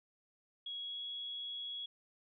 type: tone with pitch glide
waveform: sine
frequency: 3322 to 3341 Hz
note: G#7 to G#7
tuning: 0 to +10 cents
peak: -40 dBFS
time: 0.66-1.86 s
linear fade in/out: 5 ms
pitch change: +10 cents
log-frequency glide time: 0.77-1.02 s
effects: none